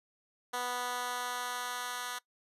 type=tone with high-pass filter sweep; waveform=10% pulse; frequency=246.4 Hz; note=B3; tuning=4 cents flat; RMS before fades=-37 dBFS; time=0.53-2.19 s; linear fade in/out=10 ms; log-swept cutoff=610 to 1400 Hz; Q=0.76; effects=noise-tail reverb RT60 0.1 s tail -20 dB re dry + resampled to 32000 Hz